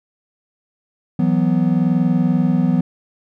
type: chord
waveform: triangle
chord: E suspended second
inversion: none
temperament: just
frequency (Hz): 164.81 / 185.42 / 247.2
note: E3 / F#3 / B3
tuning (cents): 0 / +4 / +2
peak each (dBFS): -16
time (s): 1.19-2.81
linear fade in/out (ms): 5
effects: none